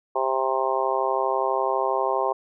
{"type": "harmonic tone", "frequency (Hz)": 132.2, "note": "C3", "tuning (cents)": 18, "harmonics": [3, 4, 5, 6, 7, 8], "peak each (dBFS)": [-28, -28, -28, -28, -28, -28], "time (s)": [0.15, 2.33], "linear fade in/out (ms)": 10, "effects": []}